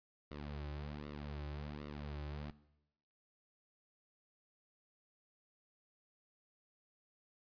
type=tone with flanger; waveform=sawtooth; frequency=73.4 Hz; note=D2; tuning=in tune; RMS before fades=-45 dBFS; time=0.31-2.51 s; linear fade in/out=0 ms; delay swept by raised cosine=1.2 to 4.4 ms; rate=1.3 Hz; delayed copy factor=-0.8; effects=noise-tail reverb RT60 0.9 s tail -19 dB re dry + resampled to 11025 Hz